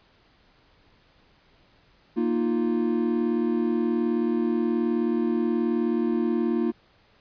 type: chord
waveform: triangle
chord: Bb suspended fourth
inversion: none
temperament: just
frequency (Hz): 233.1 / 310.8 / 349.6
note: Bb3 / Eb4 / F4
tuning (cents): 0 / -2 / +2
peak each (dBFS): -23 / -26 / -24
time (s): 2.16-6.72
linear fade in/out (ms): 20
effects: pink hiss -60 dBFS RMS until 7.2 s + resampled to 11025 Hz